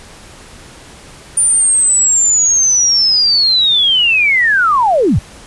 sine linear sweep, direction down, 9330 to 59.6 Hz, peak -8 dBFS, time 1.37-5.19 s, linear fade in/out 5 ms, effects pink hiss -37 dBFS RMS until 5.46 s + resampled to 24000 Hz

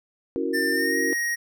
sine chord, F# dominant seventh, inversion second, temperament equal, 277.2 / 329.6 / 370 / 466.2 Hz, C#4 / E4 / F#4 / A#4, 0 / 0 / 0 / 0 cents, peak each -29 dBFS, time 0.36-1.13 s, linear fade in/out 0 ms
square tone with pitch glide, 1790 to 1881.2 Hz, A6 to A#6, +29 to +15 cents, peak -24 dBFS, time 0.53-1.36 s, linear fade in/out 20 ms, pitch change +86 cents, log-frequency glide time 0.72-0.97 s
effects none

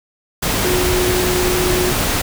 sine tone in noise, 362.8 Hz, F#4, 34 cents flat, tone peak -17 dBFS, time 0.64-1.92 s, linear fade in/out 10 ms, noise pink, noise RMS -18 dBFS, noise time 0.42-2.22 s, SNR -2 dB, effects none

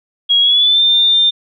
sine tone with pitch glide, 3300 to 3599 Hz, G#7 to A7, -12 to +38 cents, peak -8 dBFS, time 0.29-1.31 s, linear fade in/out 20 ms, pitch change +150 cents, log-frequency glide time 0.41-0.83 s, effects none

